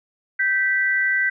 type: tone pair together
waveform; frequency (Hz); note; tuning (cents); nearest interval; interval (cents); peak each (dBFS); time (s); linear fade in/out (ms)
sine; 1557.1 / 1969; G6 / B6; -12 / -6; major third; 406; -20; 0.39-1.3; 10
effects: none